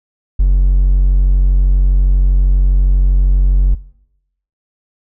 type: tone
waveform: triangle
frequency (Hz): 46.25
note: F#1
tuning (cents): 0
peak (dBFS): -4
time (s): 0.39-3.75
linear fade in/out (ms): 10
effects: noise-tail reverb RT60 0.8 s tail -21 dB re dry + tanh soft clip ceiling -1 dBFS